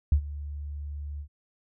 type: tone with ADSR envelope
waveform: sine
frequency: 72.8 Hz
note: D2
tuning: 15 cents flat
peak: -15 dBFS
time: 0.12-1.28 s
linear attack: 3 ms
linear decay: 82 ms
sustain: -18 dB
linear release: 81 ms
effects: none